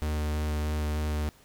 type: tone with vibrato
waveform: 45% pulse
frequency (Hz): 75.7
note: D#2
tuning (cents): -47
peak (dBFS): -27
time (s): 0.02-1.29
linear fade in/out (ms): 0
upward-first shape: square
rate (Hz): 3.2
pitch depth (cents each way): 9
effects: pink hiss -58 dBFS RMS until 1.44 s